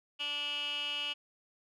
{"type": "tone with band-pass filter", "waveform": "15% pulse", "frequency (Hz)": 291, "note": "D4", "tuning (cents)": -16, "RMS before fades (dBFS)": -36, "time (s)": [0.19, 1.14], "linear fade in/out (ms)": 20, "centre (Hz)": 2900, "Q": 7, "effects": []}